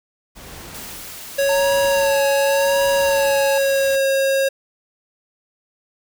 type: noise with tremolo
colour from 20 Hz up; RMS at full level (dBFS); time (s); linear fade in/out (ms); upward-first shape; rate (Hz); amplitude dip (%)
pink; -36; 0.35-3.97; 20; sine; 0.84; 90
type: noise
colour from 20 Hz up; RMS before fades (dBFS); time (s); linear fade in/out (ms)
white; -35; 0.74-3.96; 5
type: tone with pitch glide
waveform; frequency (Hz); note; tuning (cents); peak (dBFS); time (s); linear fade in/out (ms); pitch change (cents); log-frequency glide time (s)
square; 554.4 to 542.1; C#5 to C#5; 0 to -39; -16; 1.38-4.49; 10; -39; 3.26-4.05
type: tone with vibrato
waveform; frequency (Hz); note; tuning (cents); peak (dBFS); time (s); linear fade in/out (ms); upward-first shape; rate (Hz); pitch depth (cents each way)
square; 902; A5; +43; -24; 1.49-3.58; 2; sine; 0.91; 100
effects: none